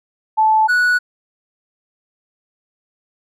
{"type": "tone pair in turn", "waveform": ["sine", "triangle"], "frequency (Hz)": [872, 1471.2], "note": ["A5", "F#6"], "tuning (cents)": [-16, -10], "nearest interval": "major sixth", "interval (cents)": 906, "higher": "second", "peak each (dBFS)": -10, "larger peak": "neither", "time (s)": [[0.37, 0.68], [0.68, 0.99]], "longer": "neither", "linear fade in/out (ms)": 20, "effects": []}